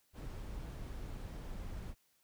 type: noise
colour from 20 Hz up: brown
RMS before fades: -44 dBFS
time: 0.13-1.95 s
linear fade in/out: 50 ms
effects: white hiss -74 dBFS RMS until 2.23 s